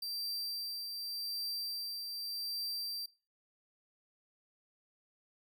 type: tone with tremolo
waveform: 45% pulse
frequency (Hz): 4699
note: D8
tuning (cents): 0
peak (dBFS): -35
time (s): 0.02-3.06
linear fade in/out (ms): 5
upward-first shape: triangle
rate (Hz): 0.86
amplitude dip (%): 40
effects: noise-tail reverb RT60 0.3 s tail -18 dB re dry